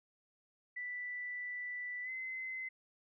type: tone with pitch glide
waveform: sine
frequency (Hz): 1975.5 to 2051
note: B6 to C7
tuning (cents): 0 to -35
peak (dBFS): -39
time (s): 0.76-2.69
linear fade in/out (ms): 10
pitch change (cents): +65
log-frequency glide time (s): 2.03-2.1
effects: none